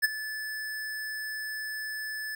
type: tone with ADSR envelope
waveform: square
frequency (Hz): 1736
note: A6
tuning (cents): -24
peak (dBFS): -19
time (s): 0.02-2.35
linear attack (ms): 26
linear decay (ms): 19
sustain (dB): -15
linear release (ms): 3
effects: none